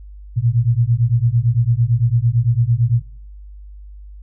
sine beating tone pair, 113.8 / 122.7 Hz, A#2 / B2, -41 / -11 cents, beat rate 8.9 Hz, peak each -16 dBFS, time 0.36-3.02 s, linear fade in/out 20 ms, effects noise-tail reverb RT60 0.5 s tail -22 dB re dry + added 50 Hz sine -34 dBFS peak until 4.22 s

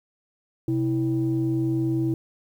sine tone pair together, 128.8 / 326.3 Hz, C3 / E4, -27 / -18 cents, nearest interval octave + major third, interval 1609 cents, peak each -24 / -22 dBFS, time 0.68-2.14 s, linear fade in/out 2 ms, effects tanh soft clip ceiling -15 dBFS + 9-bit

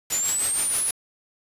white noise with tremolo, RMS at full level -27 dBFS, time 0.1-0.91 s, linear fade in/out 5 ms, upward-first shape triangle, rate 6.4 Hz, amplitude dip 75%
sine exponential sweep, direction up, 6960 to 10548 Hz, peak -22 dBFS, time 0.12-0.91 s, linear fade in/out 5 ms
effects resampled to 32000 Hz

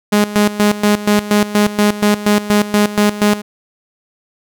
sawtooth tone with tremolo, 207.7 Hz, G#3, in tune, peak -5 dBFS, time 0.12-3.42 s, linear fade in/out 10 ms, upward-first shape square, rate 4.2 Hz, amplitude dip 80%, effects none

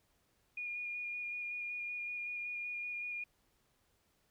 sine tone with vibrato, 2434 Hz, D#7, 39 cents flat, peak -38 dBFS, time 0.57-3.24 s, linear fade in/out 5 ms, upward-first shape square, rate 5.3 Hz, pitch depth 12 cents each way, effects pink hiss -75 dBFS RMS until 4.3 s

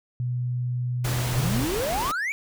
sine tone, 123.47 Hz, B2, in tune, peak -24 dBFS, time 0.2-1.65 s, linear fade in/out 0 ms
pink noise, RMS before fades -30 dBFS, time 1.04-2.12 s, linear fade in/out 10 ms
triangle exponential sweep, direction up, 124 to 2366 Hz, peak -23 dBFS, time 1.36-2.32 s, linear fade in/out 0 ms
effects none

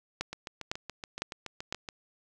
two click trains, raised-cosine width 0.2 ms, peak -21 / -14 dBFS, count 12 / 4, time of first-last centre 0.33-1.888 / 0.21-1.725 s, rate 7.06 / 1.98 Hz, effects none

